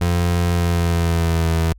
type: tone with pitch glide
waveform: 30% pulse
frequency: 87 to 82.12 Hz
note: F2 to E2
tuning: -6 to -6 cents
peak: -13 dBFS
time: 0.01-1.73 s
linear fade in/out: 5 ms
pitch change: -100 cents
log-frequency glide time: 0.48-1.51 s
effects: added 50 Hz sine -41 dBFS peak until 1.78 s